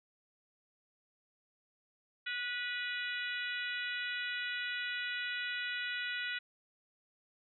harmonic tone with a mistuned harmonic, 488.4 Hz, B4, 19 cents flat, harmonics 3 / 4 / 5 / 6 / 7 / 8, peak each -39 / -41 / -43 / -45 / -46 / -47 dBFS, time 2.26-6.39 s, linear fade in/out 10 ms, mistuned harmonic 5, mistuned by +19 cents, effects none

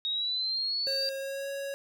sine exponential sweep, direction up, 3753 to 4699 Hz, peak -28 dBFS, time 0.05-1.09 s, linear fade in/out 0 ms
square tone with pitch glide, 541 to 554.3 Hz, C#5 to C#5, -42 to 0 cents, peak -34 dBFS, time 0.87-1.74 s, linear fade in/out 0 ms, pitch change +42 cents, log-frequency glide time 1.16-1.49 s
effects none

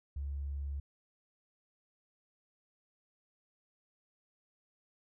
triangle tone with tanh clipping, 70.3 Hz, C#2, 25 cents sharp, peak -35 dBFS, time 0.16-0.8 s, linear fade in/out 5 ms, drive 3 dB, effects none

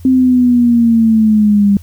sine linear sweep, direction down, 261.6 to 198.5 Hz, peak -6 dBFS, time 0.05-1.77 s, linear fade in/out 2 ms, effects added 86 Hz sine -31 dBFS peak until 1.82 s + white hiss -48 dBFS RMS until 1.82 s

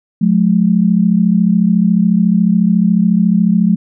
sine tone pair together, 179.87 / 213.9 Hz, F#3 / A3, -49 / -49 cents, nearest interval minor third, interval 300 cents, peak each -11 dBFS, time 0.21-3.76 s, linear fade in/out 10 ms, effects none

